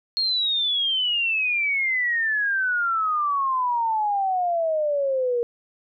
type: exponential sweep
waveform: sine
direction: down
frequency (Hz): 4303 to 470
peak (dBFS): -20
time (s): 0.17-5.43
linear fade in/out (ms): 0
effects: none